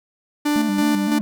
45% pulse tone with tremolo, 295.3 Hz, D4, 10 cents sharp, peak -17 dBFS, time 0.45-1.19 s, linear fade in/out 10 ms, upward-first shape square, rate 3 Hz, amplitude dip 45%
triangle tone with vibrato, 209.9 Hz, G#3, 19 cents sharp, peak -18 dBFS, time 0.56-1.21 s, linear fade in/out 0 ms, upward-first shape square, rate 3.9 Hz, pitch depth 91 cents each way
effects none

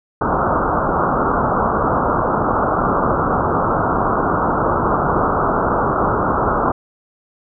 white low-pass noise, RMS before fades -17 dBFS, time 0.21-6.72 s, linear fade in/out 5 ms, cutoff 1400 Hz, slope 96 dB/octave, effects none

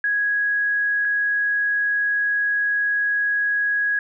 sine tone pair in turn, 1661.2 / 1661.2 Hz, G#6 / G#6, 0 / 0 cents, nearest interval unison, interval 0 cents, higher neither, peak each -18 dBFS, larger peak neither, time 0.04-1.05 / 1.05-3.99 s, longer second, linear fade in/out 2 ms, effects none

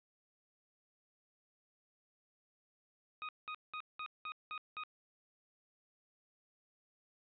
25% pulse tone bursts, 1247 Hz, D#6, 3 cents sharp, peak -37 dBFS, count 7, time 3.22-4.836 s, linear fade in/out 0 ms, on 68 ms, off 190 ms, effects resampled to 11025 Hz

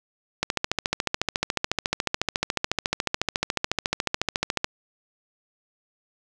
click train, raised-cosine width 0.2 ms, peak -5 dBFS, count 60, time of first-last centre 0.43-4.644 s, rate 14 Hz, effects none

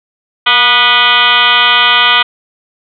sine tone with frequency modulation, 2222 Hz, C#7, 4 cents sharp, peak -5 dBFS, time 0.46-2.23 s, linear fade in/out 10 ms, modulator 251 Hz, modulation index 5.1, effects none

